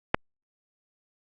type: click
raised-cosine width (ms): 0.5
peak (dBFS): -4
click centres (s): 0.145
effects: Opus 48 kbps